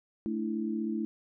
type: chord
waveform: sine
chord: A suspended fourth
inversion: none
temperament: equal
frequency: 220 / 293.7 / 329.6 Hz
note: A3 / D4 / E4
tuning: 0 / 0 / 0 cents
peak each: -32 / -38 / -34 dBFS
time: 0.26-1.05 s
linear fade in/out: 0 ms
effects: none